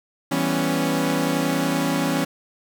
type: chord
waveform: sawtooth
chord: C# half-diminished seventh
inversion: first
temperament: equal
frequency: 164.81 / 196 / 246.9 / 277.2 Hz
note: E3 / G3 / B3 / C#4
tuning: 0 / 0 / 0 / 0 cents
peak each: -22 / -25 / -23 / -19 dBFS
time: 0.31-2.25 s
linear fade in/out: 10 ms
effects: 7-bit